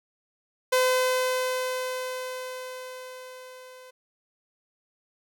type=tone with level ramp; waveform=sawtooth; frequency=510 Hz; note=C5; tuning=44 cents flat; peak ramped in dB=-15 to -42 dBFS; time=0.72-3.91 s; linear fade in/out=10 ms; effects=none